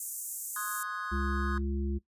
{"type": "high-pass noise", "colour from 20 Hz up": "pink", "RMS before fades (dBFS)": -37, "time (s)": [0, 0.83], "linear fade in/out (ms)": 2, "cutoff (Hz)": 6900, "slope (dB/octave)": 48}
{"type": "chord", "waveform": "triangle", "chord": "Ab dominant seventh", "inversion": "first", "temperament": "equal with one note detuned", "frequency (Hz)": [1056.2, 1244.5, 1480, 1661.2], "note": ["C6", "Eb6", "Gb6", "Ab6"], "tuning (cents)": [16, 0, 0, 0], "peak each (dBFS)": [-40, -36, -38, -39], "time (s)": [0.56, 1.58], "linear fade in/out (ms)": 2}
{"type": "harmonic tone", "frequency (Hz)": 69.3, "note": "C#2", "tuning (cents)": 0, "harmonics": [1, 3, 5], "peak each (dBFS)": [-31, -36, -38], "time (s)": [1.11, 1.99], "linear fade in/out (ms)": 20}
{"effects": ["noise-tail reverb RT60 0.1 s tail -17 dB re dry", "resampled to 32000 Hz"]}